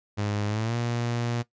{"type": "tone with pitch glide", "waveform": "sawtooth", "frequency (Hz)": [103.5, 118.89], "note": ["G#2", "A#2"], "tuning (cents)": [-5, 35], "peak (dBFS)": -22, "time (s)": [0.17, 1.43], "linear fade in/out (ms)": 20, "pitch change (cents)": 240, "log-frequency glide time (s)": [0.47, 0.76], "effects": ["noise-tail reverb RT60 0.1 s tail -17 dB re dry", "resampled to 16000 Hz"]}